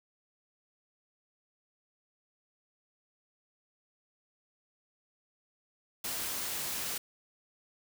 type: noise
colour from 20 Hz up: white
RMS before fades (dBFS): -36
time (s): 6.04-6.98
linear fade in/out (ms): 5
effects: none